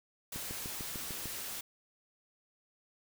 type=noise; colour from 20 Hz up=white; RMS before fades=-41 dBFS; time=0.32-1.61 s; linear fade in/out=5 ms
type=click train; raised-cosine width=3 ms; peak=-30 dBFS; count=7; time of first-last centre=0.36-1.257 s; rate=6.69 Hz
effects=none